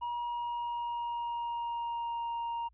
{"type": "tone with pitch glide", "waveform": "triangle", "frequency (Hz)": [956, 934.7], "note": ["A#5", "A#5"], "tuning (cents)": [43, 4], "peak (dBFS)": -31, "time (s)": [0.01, 2.69], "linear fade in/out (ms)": 20, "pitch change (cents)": -39, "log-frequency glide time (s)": [0.14, 2.27], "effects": ["added 57 Hz sine -62 dBFS peak until 2.73 s", "resampled to 8000 Hz"]}